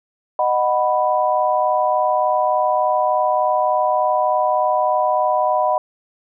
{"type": "chord", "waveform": "sine", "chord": "B major", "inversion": "first", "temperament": "just", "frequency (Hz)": [617.4, 740.8, 987.8], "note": ["D#5", "F#5", "B5"], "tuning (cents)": [-14, 2, 0], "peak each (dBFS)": -19, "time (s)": [0.39, 5.78], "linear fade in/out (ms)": 2, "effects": []}